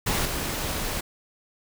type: noise with level steps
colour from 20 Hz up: pink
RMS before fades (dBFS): -25 / -29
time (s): 0.06-1.01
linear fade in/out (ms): 10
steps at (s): 0.25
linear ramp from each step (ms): 5
effects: none